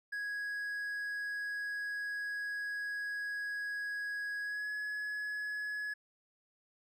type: tone with pitch glide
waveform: triangle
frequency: 1661.2 to 1690.2 Hz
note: G#6 to G#6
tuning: 0 to +30 cents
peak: -34 dBFS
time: 0.12-5.94 s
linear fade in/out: 10 ms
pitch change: +30 cents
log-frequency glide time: 4.42-4.7 s
effects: none